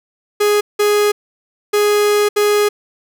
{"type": "tone bursts at uneven times", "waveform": "45% pulse", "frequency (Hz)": 415.3, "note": "G#4", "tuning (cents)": 0, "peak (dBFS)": -11, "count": 4, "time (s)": [[0.4, 0.61], [0.79, 1.12], [1.73, 2.29], [2.36, 2.69]], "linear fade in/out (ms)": 10, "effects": []}